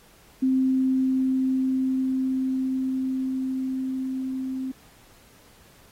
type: tone with level ramp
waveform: sine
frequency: 261.6 Hz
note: C4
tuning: in tune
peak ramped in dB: -18 to -27 dBFS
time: 0.42-4.72 s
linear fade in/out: 10 ms
effects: pink hiss -55 dBFS RMS until 5.91 s + AAC 48 kbps